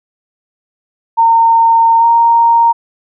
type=tone with pitch glide; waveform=sine; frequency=915 to 928.8 Hz; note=A#5 to A#5; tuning=-32 to -7 cents; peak=-5 dBFS; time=1.17-2.73 s; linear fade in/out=20 ms; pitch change=+25 cents; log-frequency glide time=1.99-2.05 s; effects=none